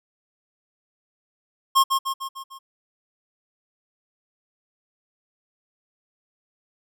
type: tone with echo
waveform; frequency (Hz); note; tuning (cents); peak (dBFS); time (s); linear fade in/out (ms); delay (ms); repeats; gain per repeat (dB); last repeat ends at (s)
square; 1075; C6; +47; -14; 1.75-1.84; 20; 150; 5; -5; 2.59
effects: none